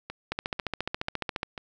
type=two click trains; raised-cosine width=0.3 ms; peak=-13 / -20 dBFS; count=17 / 4; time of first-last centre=0.32-1.431 / 0.1-1.578 s; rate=14.4 / 2.03 Hz; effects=none